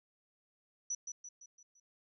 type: tone with echo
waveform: sine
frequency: 5920 Hz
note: F#8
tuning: in tune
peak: -34 dBFS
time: 0.9-0.95 s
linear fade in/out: 5 ms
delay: 170 ms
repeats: 5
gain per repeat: -6 dB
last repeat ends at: 1.8 s
effects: none